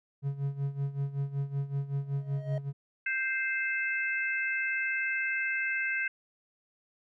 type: tone with tremolo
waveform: triangle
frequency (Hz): 139.6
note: C#3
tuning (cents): +13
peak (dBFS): -25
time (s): 0.22-2.73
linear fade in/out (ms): 50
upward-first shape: sine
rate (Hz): 5.3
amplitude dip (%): 80
type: tone with exponential growth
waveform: triangle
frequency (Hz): 629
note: D#5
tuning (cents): +19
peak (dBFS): -32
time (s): 2.02-2.58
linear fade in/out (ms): 2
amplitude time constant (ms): 120
type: harmonic tone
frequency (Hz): 523.3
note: C5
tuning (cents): 0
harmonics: 3 / 4 / 5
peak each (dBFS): -31 / -33 / -35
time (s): 3.06-6.08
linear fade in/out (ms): 5
effects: none